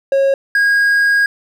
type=tone pair in turn; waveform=triangle; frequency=546 / 1636.2 Hz; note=C#5 / G#6; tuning=-26 / -26 cents; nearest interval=octave + perfect fifth; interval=1900 cents; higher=second; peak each=-8 dBFS; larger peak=neither; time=0.12-0.34 / 0.55-1.26 s; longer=second; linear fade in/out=2 ms; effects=none